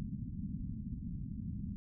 white low-pass noise, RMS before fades -41 dBFS, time 0-1.76 s, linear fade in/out 0 ms, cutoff 230 Hz, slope 48 dB/octave, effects none

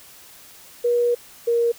sine tone pair in turn, 480 / 469.6 Hz, B4 / A#4, -49 / +13 cents, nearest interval unison, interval 38 cents, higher first, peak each -16 dBFS, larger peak neither, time 0.84-1.15 / 1.47-1.72 s, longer first, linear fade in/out 10 ms, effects white hiss -46 dBFS RMS until 1.78 s

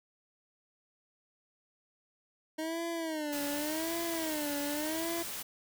25% pulse tone with vibrato, 311.1 Hz, D#4, in tune, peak -30 dBFS, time 2.58-5.23 s, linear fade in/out 10 ms, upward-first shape sine, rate 0.87 Hz, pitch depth 140 cents each way
white noise, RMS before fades -40 dBFS, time 3.32-5.43 s, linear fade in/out 10 ms
effects none

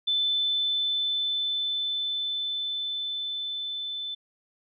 sine tone with level ramp, 3520 Hz, A7, in tune, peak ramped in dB -22 to -31 dBFS, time 0.07-4.15 s, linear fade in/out 10 ms, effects none

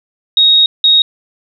sine tone pair in turn, 3759 / 3759 Hz, A#7 / A#7, +14 / +14 cents, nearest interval unison, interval 0 cents, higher neither, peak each -5 dBFS, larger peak neither, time 0.37-0.66 / 0.84-1.02 s, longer first, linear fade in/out 2 ms, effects none

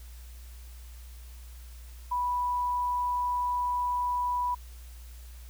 sine tone, 984 Hz, B5, 7 cents flat, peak -26 dBFS, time 2.11-4.55 s, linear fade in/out 10 ms, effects added 60 Hz sine -43 dBFS peak until 5.49 s + white hiss -56 dBFS RMS until 5.49 s

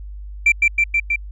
sine tone with echo, 2349 Hz, D7, in tune, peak -7 dBFS, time 0.46-0.52 s, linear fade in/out 5 ms, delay 160 ms, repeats 4, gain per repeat -2 dB, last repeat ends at 1.16 s, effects tanh soft clip ceiling -8 dBFS + added 50 Hz sine -30 dBFS peak until 1.31 s

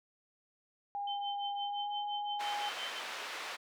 sine tone with pitch glide, 810 to 826.1 Hz, G#5 to G#5, -43 to -9 cents, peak -35 dBFS, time 0.95-2.69 s, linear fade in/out 0 ms, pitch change +34 cents, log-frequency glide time 1.59-1.94 s
sine tone with tremolo, 3085 Hz, G7, 28 cents flat, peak -37 dBFS, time 1.07-3 s, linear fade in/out 5 ms, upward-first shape triangle, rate 5.8 Hz, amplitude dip 100%
white band-pass noise, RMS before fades -42 dBFS, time 2.39-3.57 s, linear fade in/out 20 ms, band 560 to 2800 Hz, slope 12 dB/octave
effects none

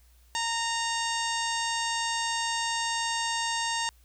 harmonic tone with a mistuned harmonic, 921 Hz, A#5, 21 cents flat, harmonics 1 / 2 / 3 / 4 / 5 / 6 / 7 / 8 / 9, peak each -31 / -34 / -36 / -37 / -38 / -39 / -39 / -40 / -41 dBFS, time 0.35-3.89 s, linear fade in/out 0 ms, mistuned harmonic 3, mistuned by +27 cents, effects added 60 Hz sine -56 dBFS peak until 4.04 s + white hiss -65 dBFS RMS until 4.04 s

